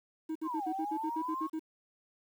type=tone bursts; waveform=triangle; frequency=317.1 Hz; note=D#4; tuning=33 cents sharp; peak=-31 dBFS; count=11; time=0.29-1.595 s; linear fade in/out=10 ms; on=65 ms; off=59 ms
type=linear two-way sweep; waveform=sine; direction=down then up; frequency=1108.7 to 732 to 1108.7 Hz; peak=-34 dBFS; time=0.43-1.5 s; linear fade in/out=50 ms; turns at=0.67 s
effects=10-bit